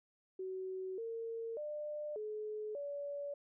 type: tone with pitch steps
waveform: sine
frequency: 375.8 / 456.5 / 598 / 426.8 / 572 Hz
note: F#4 / A#4 / D5 / G#4 / D5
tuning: +27 / -36 / +31 / +47 / -46 cents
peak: -39 dBFS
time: 0.39-3.34 s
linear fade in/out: 5 ms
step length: 590 ms
effects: none